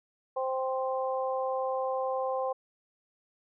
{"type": "harmonic tone", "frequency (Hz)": 261.6, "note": "C4", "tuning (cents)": 0, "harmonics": [2, 3, 4], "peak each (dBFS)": [-30, -34, -36], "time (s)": [0.36, 2.53], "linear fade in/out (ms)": 10, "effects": []}